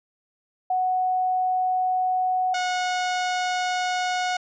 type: tone pair in turn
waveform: sine / sawtooth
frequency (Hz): 740 / 729.4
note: F#5 / F#5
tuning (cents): 0 / -25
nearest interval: unison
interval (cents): 25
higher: first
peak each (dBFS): -20 / -19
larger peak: second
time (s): 0.7-2.54 / 2.54-4.37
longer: first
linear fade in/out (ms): 5
effects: resampled to 16000 Hz